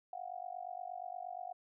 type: tone with amplitude modulation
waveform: sine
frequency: 725 Hz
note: F#5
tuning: 35 cents flat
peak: -37 dBFS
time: 0.13-1.53 s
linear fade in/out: 2 ms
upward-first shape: sine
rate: 48.5 Hz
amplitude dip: 100%
effects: none